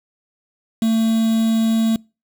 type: tone with quantisation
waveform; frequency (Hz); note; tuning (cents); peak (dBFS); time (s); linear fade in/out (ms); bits
triangle; 224.2; A3; +33; -12; 0.82-1.96; 2; 5
effects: noise-tail reverb RT60 0.3 s tail -26 dB re dry